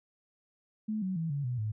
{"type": "tone with pitch steps", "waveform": "sine", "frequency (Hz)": [215.5, 187.6, 163.32, 142.18, 123.77, 107.75], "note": ["A3", "F#3", "E3", "C#3", "B2", "A2"], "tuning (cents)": [-36, 24, -16, 44, 4, -36], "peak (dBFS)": -30, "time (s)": [0.88, 1.72], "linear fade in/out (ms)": 10, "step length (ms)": 140, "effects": []}